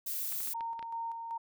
violet noise, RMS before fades -36 dBFS, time 0.06-0.54 s, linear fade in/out 10 ms
clicks, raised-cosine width 0.3 ms, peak -31 dBFS, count 6, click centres 0.324 / 0.405 / 0.474 / 0.608 / 0.793 / 0.827 s
sine tone with tremolo, 920 Hz, A#5, 23 cents flat, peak -34 dBFS, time 0.54-1.38 s, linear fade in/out 10 ms, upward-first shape square, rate 2.6 Hz, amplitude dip 40%
effects none

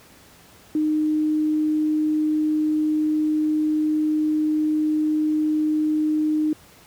sine tone, 307.1 Hz, D#4, 23 cents flat, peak -18 dBFS, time 0.75-6.53 s, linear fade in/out 2 ms, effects pink hiss -50 dBFS RMS until 6.86 s + high-pass 60 Hz 12 dB/octave

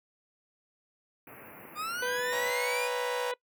pink band-stop noise, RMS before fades -47 dBFS, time 1.27-2.51 s, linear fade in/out 2 ms, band 2700 to 11000 Hz, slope 96 dB/octave
40% pulse linear sweep, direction up, 1191 to 2489 Hz, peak -32 dBFS, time 1.75-2.9 s, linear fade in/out 50 ms
harmonic tone, 493.9 Hz, B4, in tune, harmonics 1 / 2 / 3 / 4 / 5 / 6 / 7 / 8, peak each -32 / -38 / -42 / -44 / -46 / -48 / -49 / -50 dBFS, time 2.02-3.34 s, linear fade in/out 5 ms
sawtooth chord, C# diminished seventh, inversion none, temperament equal with one note detuned, 554.4 / 659.3 / 802.3 / 932.3 Hz, C#5 / E5 / G5 / Bb5, 0 / 0 / +40 / 0 cents, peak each -35 / -40 / -39 / -35 dBFS, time 2.32-3.32 s, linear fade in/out 10 ms
effects noise-tail reverb RT60 0.1 s tail -22 dB re dry + high-pass 200 Hz 12 dB/octave

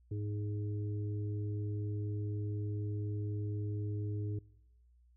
harmonic tone, 104.1 Hz, G#2, 5 cents sharp, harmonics 1 / 3 / 4, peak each -35 / -45 / -47 dBFS, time 0.11-4.39 s, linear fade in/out 5 ms, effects noise-tail reverb RT60 1.0 s tail -26 dB re dry + added 60 Hz sine -62 dBFS peak until 5.16 s

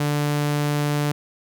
sawtooth tone, 146.83 Hz, D3, in tune, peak -16 dBFS, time 0-1.12 s, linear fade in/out 5 ms, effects none

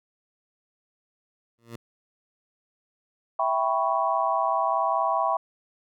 15% pulse tone with exponential growth, 116.54 Hz, A#2, in tune, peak -27 dBFS, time 1.58-1.76 s, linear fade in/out 5 ms, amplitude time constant 39 ms
sine chord, C# half-diminished seventh, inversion first, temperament equal, 659.3 / 784 / 987.8 / 1108.7 Hz, E5 / G5 / B5 / C#6, 0 / 0 / 0 / 0 cents, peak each -27 dBFS, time 3.39-5.37 s, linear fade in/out 5 ms
effects none

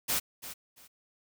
white noise with echo, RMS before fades -29 dBFS, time 0.08-0.2 s, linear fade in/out 20 ms, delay 340 ms, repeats 2, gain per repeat -13 dB, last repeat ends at 0.88 s, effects none

